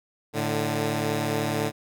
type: tone pair together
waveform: 10% pulse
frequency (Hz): 110.2 / 148.21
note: A2 / D3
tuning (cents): +3 / +16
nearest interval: perfect fourth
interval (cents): 513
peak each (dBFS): -19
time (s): 0.33-1.72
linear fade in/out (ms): 50
effects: none